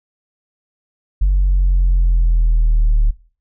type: linear sweep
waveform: sine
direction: down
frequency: 48.05 to 36.71 Hz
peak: -8 dBFS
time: 1.21-3.11 s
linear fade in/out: 10 ms
effects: noise-tail reverb RT60 0.4 s tail -20 dB re dry + tanh soft clip ceiling -8 dBFS